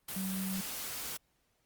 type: tone in noise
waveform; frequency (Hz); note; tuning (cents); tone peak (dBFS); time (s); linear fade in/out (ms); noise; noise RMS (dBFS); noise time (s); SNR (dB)
sine; 190; F#3; +46; -34; 0.16-0.61; 5; white; -40; 0.08-1.17; +3
effects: pink hiss -75 dBFS RMS until 1.65 s + Opus 32 kbps